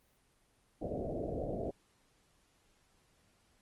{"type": "low-pass noise", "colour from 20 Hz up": "white", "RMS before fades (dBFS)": -38, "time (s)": [0.81, 1.71], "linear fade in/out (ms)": 10, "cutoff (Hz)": 700, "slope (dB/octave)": 96, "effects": ["pink hiss -71 dBFS RMS until 3.61 s", "Opus 24 kbps"]}